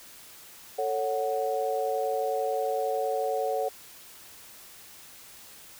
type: chord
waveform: sine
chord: F# minor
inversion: first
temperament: just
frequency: 444 / 555 / 740 Hz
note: A4 / C#5 / F#5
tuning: +16 / +2 / 0 cents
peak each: -30 dBFS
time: 0.78-3.69 s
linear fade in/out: 10 ms
effects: white hiss -49 dBFS RMS until 5.79 s